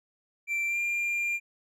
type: tone with pitch glide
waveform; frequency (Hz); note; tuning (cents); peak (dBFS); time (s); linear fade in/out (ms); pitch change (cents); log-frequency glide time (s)
triangle; 2349 to 2393; D7 to D7; 0 to +32; -25; 0.47-1.4; 50; +32; 0.67-0.78
effects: none